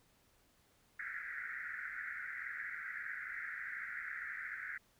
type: band-pass noise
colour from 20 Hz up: white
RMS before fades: -44 dBFS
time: 0.99-4.78 s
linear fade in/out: 5 ms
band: 1400 to 2100 Hz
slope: 96 dB/octave
effects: pink hiss -71 dBFS RMS until 4.99 s